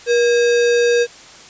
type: tone with sample-and-hold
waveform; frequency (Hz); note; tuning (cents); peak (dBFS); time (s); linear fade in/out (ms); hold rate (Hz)
sine; 476.8; A#4; +39; -11; 0.06-1.07; 50; 2100
effects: white hiss -40 dBFS RMS until 1.49 s + resampled to 16000 Hz